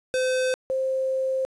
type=tone pair in turn; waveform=square / sine; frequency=513 / 526.5 Hz; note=C5 / C5; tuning=-34 / +11 cents; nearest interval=unison; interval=45 cents; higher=second; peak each=-22 dBFS; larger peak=neither; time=0.14-0.54 / 0.7-1.45 s; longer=second; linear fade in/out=0 ms; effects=resampled to 24000 Hz + 9-bit